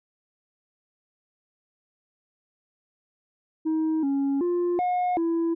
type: tone with pitch steps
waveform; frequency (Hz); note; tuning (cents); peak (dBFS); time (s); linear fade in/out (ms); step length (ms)
sine; 316.7 / 276.9 / 351.1 / 721 / 333.1; D#4 / C#4 / F4 / F#5 / E4; +31 / -2 / +9 / -45 / +18; -19; 3.65-5.55; 20; 380
effects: tanh soft clip ceiling -21 dBFS